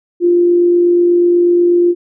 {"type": "tone with amplitude modulation", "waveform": "sine", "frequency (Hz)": 349.2, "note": "F4", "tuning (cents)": 0, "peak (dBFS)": -6, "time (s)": [0.2, 1.95], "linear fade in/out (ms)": 50, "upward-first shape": "sine", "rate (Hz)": 48.2, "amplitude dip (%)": 25, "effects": []}